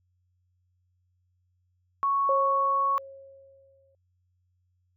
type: tone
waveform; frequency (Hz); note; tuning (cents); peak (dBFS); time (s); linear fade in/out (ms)
sine; 1108.7; C#6; 0; -22; 2.03-2.98; 0
type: tone with exponential decay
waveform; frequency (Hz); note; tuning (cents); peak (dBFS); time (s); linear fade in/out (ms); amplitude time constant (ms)
sine; 544; C#5; -33; -23; 2.29-3.95; 2; 360
effects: added 90 Hz sine -68 dBFS peak until 4.96 s